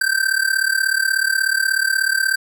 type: tone with amplitude modulation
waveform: square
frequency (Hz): 1561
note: G6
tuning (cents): -8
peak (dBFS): -13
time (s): 0.01-2.36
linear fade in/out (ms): 5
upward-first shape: sine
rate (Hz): 36.5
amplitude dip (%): 85
effects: none